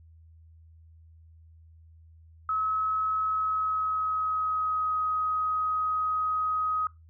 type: tone with pitch glide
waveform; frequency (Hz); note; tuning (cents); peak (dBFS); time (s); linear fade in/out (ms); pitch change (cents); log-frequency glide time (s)
sine; 1285 to 1260; E6 to D#6; -45 to +21; -25; 2.49-6.87; 2; -34; 3.23-4.96
effects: noise-tail reverb RT60 0.2 s tail -20 dB re dry + added 81 Hz sine -51 dBFS peak until 7.09 s